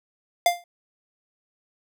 square tone with exponential decay, 698.5 Hz, F5, in tune, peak -13 dBFS, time 0.46-0.64 s, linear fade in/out 2 ms, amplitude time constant 37 ms, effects none

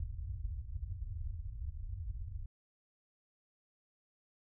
white low-pass noise, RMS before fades -41 dBFS, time 0-2.46 s, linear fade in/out 5 ms, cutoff 100 Hz, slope 48 dB/octave, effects none

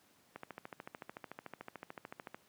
click train, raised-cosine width 0.5 ms, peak -29 dBFS, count 28, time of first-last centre 0.36-2.345 s, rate 13.6 Hz, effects pink hiss -68 dBFS RMS until 2.48 s + high-pass 150 Hz 12 dB/octave

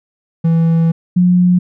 triangle / sine tone pair in turn, 164.81 / 179.17 Hz, E3 / F3, 0 / +45 cents, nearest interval minor second, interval 145 cents, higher second, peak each -7 dBFS, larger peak neither, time 0.44-0.92 / 1.16-1.59 s, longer first, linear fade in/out 10 ms, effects none

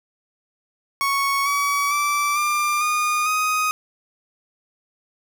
30% pulse tone with pitch steps, 1108.7 / 1135.9 / 1163.8 / 1192.4 / 1221.7 / 1251.7 Hz, C#6 / C#6 / D6 / D6 / D#6 / D#6, 0 / +42 / -16 / +26 / -32 / +10 cents, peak -16 dBFS, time 1.01-3.71 s, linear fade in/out 0 ms, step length 450 ms, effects none

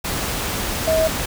sine tone in noise, 640 Hz, D#5, 49 cents sharp, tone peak -15 dBFS, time 0.87-1.08 s, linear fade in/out 10 ms, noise pink, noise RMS -24 dBFS, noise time 0.04-1.26 s, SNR +6 dB, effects none

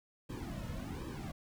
brown noise with flanger, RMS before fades -42 dBFS, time 0.29-1.32 s, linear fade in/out 10 ms, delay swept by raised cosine 1.4 to 2.6 ms, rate 1.3 Hz, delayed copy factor -1, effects none

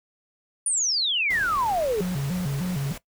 sine exponential sweep, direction down, 9640 to 399.1 Hz, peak -21 dBFS, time 0.66-2.01 s, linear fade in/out 2 ms
pink noise, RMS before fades -38 dBFS, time 1.3-2.98 s, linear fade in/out 5 ms
triangle tone with vibrato, 158.8 Hz, D#3, 36 cents sharp, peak -22 dBFS, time 2-2.93 s, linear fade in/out 10 ms, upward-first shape square, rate 3.3 Hz, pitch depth 230 cents each way
effects noise-tail reverb RT60 0.1 s tail -18 dB re dry

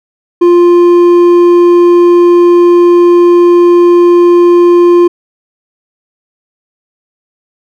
sine tone with hard clipping, 349.2 Hz, F4, in tune, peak -3 dBFS, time 0.41-5.08 s, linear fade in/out 10 ms, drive 5 dB, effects none

